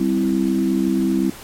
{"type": "chord", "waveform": "sine", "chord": "C major", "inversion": "second", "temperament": "equal", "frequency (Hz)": [196, 261.6, 329.6], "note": ["G3", "C4", "E4"], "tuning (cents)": [0, 0, 0], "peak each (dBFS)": -20, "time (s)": [0, 1.3], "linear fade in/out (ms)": 5, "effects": ["pink hiss -38 dBFS RMS until 1.43 s", "MP3 64 kbps"]}